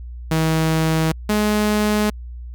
sawtooth tone pair in turn, 160 / 210.8 Hz, D#3 / G#3, +49 / +26 cents, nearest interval perfect fourth, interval 477 cents, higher second, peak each -12 dBFS, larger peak neither, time 0.31-1.12 / 1.29-2.1 s, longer neither, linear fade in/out 5 ms, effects added 60 Hz sine -30 dBFS peak until 2.54 s

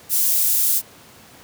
pink high-pass noise, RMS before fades -18 dBFS, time 0.09-0.82 s, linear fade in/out 50 ms, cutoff 12000 Hz, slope 12 dB/octave, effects pink hiss -46 dBFS RMS until 1.43 s + high-pass 100 Hz 12 dB/octave

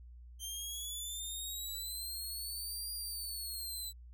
15% pulse exponential two-way sweep, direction up then down, 3136 to 4807 to 3973 Hz, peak -33 dBFS, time 0.39-3.93 s, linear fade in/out 50 ms, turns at 2.93 s, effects added 60 Hz sine -50 dBFS peak until 4.13 s

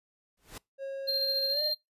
pink noise with exponential growth, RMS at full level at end -38 dBFS, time 0.37-0.58 s, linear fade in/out 5 ms, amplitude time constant 44 ms
triangle tone with pitch glide, 544 to 603.6 Hz, C#5 to D5, -33 to +47 cents, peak -32 dBFS, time 0.78-1.74 s, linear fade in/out 50 ms, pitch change +180 cents, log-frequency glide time 1.5-1.62 s
triangle tone with tremolo, 4186 Hz, C8, in tune, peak -25 dBFS, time 1.07-1.75 s, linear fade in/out 20 ms, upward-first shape square, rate 14 Hz, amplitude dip 25%
effects noise-tail reverb RT60 0.2 s tail -25 dB re dry + resampled to 32000 Hz

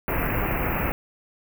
pink band-stop noise, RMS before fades -25 dBFS, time 0.08-0.92 s, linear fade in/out 0 ms, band 2700 to 13000 Hz, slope 96 dB/octave, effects none

